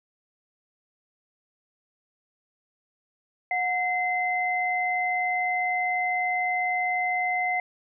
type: tone pair together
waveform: sine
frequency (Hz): 729 / 2062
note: F#5 / C7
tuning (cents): -26 / -26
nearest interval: octave + tritone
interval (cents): 1800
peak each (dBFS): -26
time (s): 3.51-7.6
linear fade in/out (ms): 2
effects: none